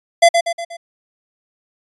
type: tone with echo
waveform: square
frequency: 680 Hz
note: F5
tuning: 46 cents flat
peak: -6 dBFS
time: 0.22-0.29 s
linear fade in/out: 10 ms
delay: 120 ms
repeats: 4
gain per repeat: -6 dB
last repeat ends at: 0.77 s
effects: resampled to 24000 Hz